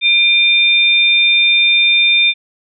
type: tone pair together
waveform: sine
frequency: 2392 / 3600 Hz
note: D7 / A7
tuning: +31 / +39 cents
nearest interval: perfect fifth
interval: 708 cents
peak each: -11 dBFS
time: 0.01-2.34 s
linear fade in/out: 50 ms
effects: none